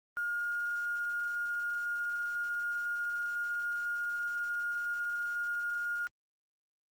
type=tone with quantisation; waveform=sine; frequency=1422 Hz; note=F6; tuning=31 cents sharp; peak=-31 dBFS; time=0.17-6.07 s; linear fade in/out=0 ms; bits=9; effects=Opus 32 kbps